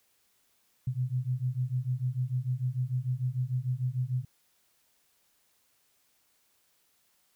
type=beating tone pair; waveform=sine; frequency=123.47 / 130.17 Hz; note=B2 / C3; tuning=0 / -9 cents; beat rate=6.7 Hz; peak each=-31 / -31 dBFS; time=0.87-4.25 s; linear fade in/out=5 ms; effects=white hiss -70 dBFS RMS until 7.35 s